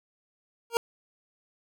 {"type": "tone with exponential growth", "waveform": "25% pulse", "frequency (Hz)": 466.2, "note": "A#4", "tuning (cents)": 0, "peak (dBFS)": -14, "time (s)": [0.7, 0.77], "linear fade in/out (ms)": 1, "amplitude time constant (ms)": 15, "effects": []}